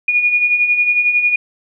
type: beating tone pair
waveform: sine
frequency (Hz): 2436 / 2447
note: D#7 / D#7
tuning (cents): -37 / -29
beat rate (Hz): 11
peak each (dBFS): -20 / -12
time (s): 0.08-1.36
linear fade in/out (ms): 5
effects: none